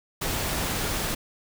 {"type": "noise", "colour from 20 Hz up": "pink", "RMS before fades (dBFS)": -28, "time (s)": [0.21, 1.15], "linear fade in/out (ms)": 10, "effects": []}